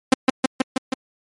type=tone with echo; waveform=sawtooth; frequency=261.6 Hz; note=C4; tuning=in tune; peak=-5 dBFS; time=0.12-0.14 s; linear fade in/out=5 ms; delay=160 ms; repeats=5; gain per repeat=-2 dB; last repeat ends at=0.94 s; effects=MP3 48 kbps